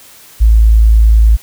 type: tone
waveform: sine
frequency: 54.9 Hz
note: A1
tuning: 3 cents flat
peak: -3 dBFS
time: 0.4-1.37 s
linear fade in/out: 20 ms
effects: white hiss -39 dBFS RMS until 1.42 s